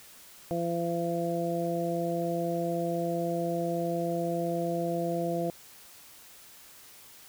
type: harmonic tone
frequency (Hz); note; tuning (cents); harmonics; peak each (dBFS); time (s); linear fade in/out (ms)
170; F3; -46; 1 / 2 / 3 / 4; -33 / -33 / -33 / -33; 0.51-5.5; 0
effects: white hiss -52 dBFS RMS until 7.28 s